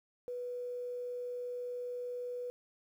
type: tone with quantisation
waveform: sine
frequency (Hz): 491.4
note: B4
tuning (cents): -9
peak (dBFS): -37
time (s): 0.28-2.5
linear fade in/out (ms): 0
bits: 11
effects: none